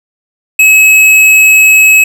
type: tone with hard clipping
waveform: triangle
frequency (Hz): 2570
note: E7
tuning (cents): -45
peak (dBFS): -3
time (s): 0.59-2.04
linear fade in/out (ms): 5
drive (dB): 16
effects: none